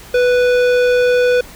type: tone with tanh clipping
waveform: sine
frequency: 493.9 Hz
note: B4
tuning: in tune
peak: -12 dBFS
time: 0.14-1.41 s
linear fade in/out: 5 ms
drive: 16 dB
effects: added 50 Hz sine -42 dBFS peak until 1.55 s + pink hiss -38 dBFS RMS until 1.55 s